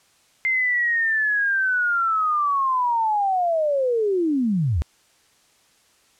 sine linear sweep, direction down, 2093 to 63.2 Hz, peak -18 dBFS, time 0.45-4.82 s, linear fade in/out 0 ms, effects white hiss -59 dBFS RMS until 6.19 s + low-pass 9000 Hz 12 dB/octave

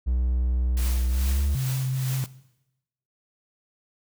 triangle tone with pitch glide, 62 to 70.81 Hz, B1 to C#2, +7 to +37 cents, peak -19 dBFS, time 0.06-1.56 s, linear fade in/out 20 ms, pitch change +230 cents, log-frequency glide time 1.09-1.45 s
white noise with tremolo, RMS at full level -35 dBFS, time 0.77-2.26 s, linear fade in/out 0 ms, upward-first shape triangle, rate 2.4 Hz, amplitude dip 70%
sine tone with vibrato, 130.81 Hz, C3, in tune, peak -23 dBFS, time 1.55-2.24 s, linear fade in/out 0 ms, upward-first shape square, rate 5.3 Hz, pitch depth 11 cents each way
effects noise-tail reverb RT60 0.9 s tail -18 dB re dry

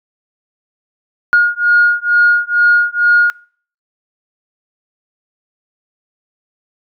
sine beating tone pair, 1430 / 1432.2 Hz, F6 / F6, +41 / +43 cents, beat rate 2.2 Hz, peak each -10 dBFS, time 1.33-3.3 s, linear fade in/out 0 ms, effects noise-tail reverb RT60 0.5 s tail -25 dB re dry + tanh soft clip ceiling -1 dBFS

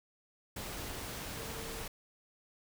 sine tone in noise, 452.4 Hz, A4, 48 cents sharp, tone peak -48 dBFS, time 1.37-1.84 s, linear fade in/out 5 ms, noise pink, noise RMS -42 dBFS, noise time 0.56-1.88 s, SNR -9 dB, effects none

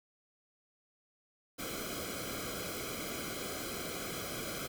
pink noise with comb filter, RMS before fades -40 dBFS, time 1.58-4.68 s, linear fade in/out 20 ms, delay 1.1 ms, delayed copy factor -0.85, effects none

